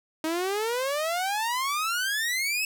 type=exponential sweep; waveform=sawtooth; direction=up; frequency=311.1 to 2637 Hz; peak=-22 dBFS; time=0.24-2.65 s; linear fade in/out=2 ms; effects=none